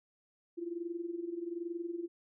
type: tone with amplitude modulation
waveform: sine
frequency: 342.4 Hz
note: F4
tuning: 34 cents flat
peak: -33 dBFS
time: 0.57-2.08 s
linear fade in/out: 20 ms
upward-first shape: sine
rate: 21.2 Hz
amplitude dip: 75%
effects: none